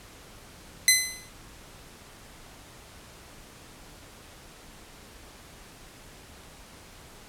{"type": "tone with exponential decay", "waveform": "10% pulse", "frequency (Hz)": 2032, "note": "B6", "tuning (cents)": 49, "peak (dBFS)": -4, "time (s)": [0.88, 1.29], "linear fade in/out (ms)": 1, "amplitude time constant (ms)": 88, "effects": ["pink hiss -49 dBFS RMS until 7.28 s", "low-pass 12000 Hz 12 dB/octave"]}